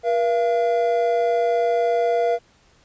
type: tone pair together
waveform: triangle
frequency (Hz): 478.1 / 682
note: A#4 / F5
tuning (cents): +44 / -41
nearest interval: tritone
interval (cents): 615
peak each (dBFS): -18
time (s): 0.03-2.39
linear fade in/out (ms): 50
effects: pink hiss -57 dBFS RMS until 2.84 s + resampled to 16000 Hz